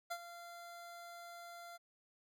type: tone with ADSR envelope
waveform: 25% pulse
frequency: 690 Hz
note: F5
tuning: 21 cents flat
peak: -34 dBFS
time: 0.1-1.78 s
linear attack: 15 ms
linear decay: 61 ms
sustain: -12 dB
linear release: 23 ms
effects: none